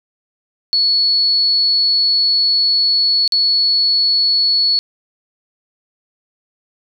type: tone with dropouts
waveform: sine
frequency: 4400 Hz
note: C#8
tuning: 14 cents flat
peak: -11 dBFS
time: 0.73-4.79 s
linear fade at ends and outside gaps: 0 ms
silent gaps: 3.277-3.322 s
effects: none